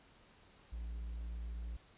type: tone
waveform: triangle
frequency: 57.3 Hz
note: A#1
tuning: 29 cents flat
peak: -38 dBFS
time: 0.72-1.77 s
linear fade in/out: 10 ms
effects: pink hiss -64 dBFS RMS until 1.97 s + resampled to 8000 Hz